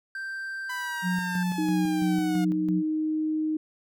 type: tone with pitch glide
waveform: triangle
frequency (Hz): 1568 to 1599.1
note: G6 to G6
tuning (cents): 0 to +34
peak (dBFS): -30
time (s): 0.15-1.43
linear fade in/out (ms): 2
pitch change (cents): +34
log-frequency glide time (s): 1-1.13
type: linear sweep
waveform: sawtooth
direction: down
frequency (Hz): 1000 to 714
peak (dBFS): -30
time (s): 0.69-2.45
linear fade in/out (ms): 10
type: tone with tremolo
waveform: sine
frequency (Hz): 180.5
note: F#3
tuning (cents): -43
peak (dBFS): -24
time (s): 1.02-2.83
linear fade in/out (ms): 50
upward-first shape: square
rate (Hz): 3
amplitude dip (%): 50
type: tone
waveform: sine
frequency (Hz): 311.1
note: D#4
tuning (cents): 0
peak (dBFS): -24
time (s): 1.58-3.57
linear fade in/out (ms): 5
effects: none